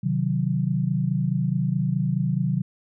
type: chord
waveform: sine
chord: C diminished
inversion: none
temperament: equal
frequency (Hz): 130.81 / 155.56 / 185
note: C3 / Eb3 / Gb3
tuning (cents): 0 / 0 / 0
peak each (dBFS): -25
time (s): 0.03-2.62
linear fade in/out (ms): 10
effects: none